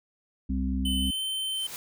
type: harmonic tone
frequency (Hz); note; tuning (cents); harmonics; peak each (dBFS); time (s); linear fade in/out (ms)
65.41; C2; 0; 1 / 3 / 4; -28 / -31 / -31; 0.49-1.11; 10
type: tone with pitch glide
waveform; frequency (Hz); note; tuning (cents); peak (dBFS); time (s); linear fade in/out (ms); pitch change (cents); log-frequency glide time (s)
square; 3039 to 3090; F#7 to G7; +46 to -26; -29; 0.85-1.67; 5; +28; 0.98-1.22
type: noise with exponential growth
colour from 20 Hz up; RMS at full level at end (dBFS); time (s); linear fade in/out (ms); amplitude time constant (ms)
white; -36; 1.36-1.76; 0; 85
effects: none